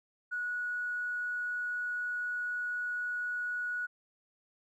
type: tone with tanh clipping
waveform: triangle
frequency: 1463 Hz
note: F#6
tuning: 20 cents flat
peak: -32 dBFS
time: 0.31-3.87 s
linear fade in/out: 20 ms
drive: 3 dB
effects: none